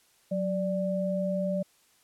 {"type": "tone pair together", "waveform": "sine", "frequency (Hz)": [185, 587.3], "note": ["F#3", "D5"], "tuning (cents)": [0, 0], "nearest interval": "octave + minor sixth", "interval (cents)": 2000, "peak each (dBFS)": [-29, -29], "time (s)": [0.31, 1.63], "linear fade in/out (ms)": 10, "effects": ["white hiss -64 dBFS RMS until 2.03 s", "low-pass 12000 Hz 12 dB/octave"]}